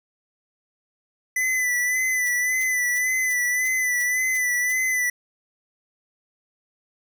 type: tone with vibrato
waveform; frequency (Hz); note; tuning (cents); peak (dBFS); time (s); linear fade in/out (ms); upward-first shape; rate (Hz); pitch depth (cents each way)
square; 1998; B6; +20; -21; 1.36-5.1; 5; sine; 1.8; 38
type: noise bursts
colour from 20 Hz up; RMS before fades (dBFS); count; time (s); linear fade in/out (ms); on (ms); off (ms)
blue; -38; 8; 2.26-4.724; 0; 28; 320
effects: none